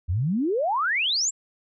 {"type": "exponential sweep", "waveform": "sine", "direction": "up", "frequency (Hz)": [77.78, 7780], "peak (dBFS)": -21, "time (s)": [0.08, 1.31], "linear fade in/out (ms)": 20, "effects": []}